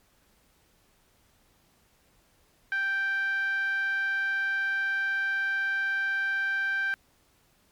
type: tone with band-pass filter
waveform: 10% pulse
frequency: 784 Hz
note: G5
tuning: in tune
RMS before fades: -28 dBFS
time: 2.72-6.94 s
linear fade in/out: 0 ms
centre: 1600 Hz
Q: 7.3
effects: pink hiss -65 dBFS RMS until 7.71 s + MP3 96 kbps